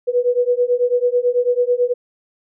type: beating tone pair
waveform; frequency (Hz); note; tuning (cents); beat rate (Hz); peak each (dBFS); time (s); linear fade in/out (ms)
sine; 485.6 / 494.7; B4 / B4; -29 / +3; 9.1; -17; 0.07-1.94; 20
effects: none